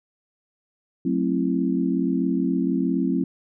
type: chord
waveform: sine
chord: F# half-diminished seventh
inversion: none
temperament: just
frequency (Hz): 185 / 222 / 266.4 / 333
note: F#3 / A3 / C4 / E4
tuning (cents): 0 / +16 / +31 / +18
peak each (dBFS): -25 / -28 / -23 / -27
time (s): 1.05-3.24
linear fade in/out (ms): 5
effects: none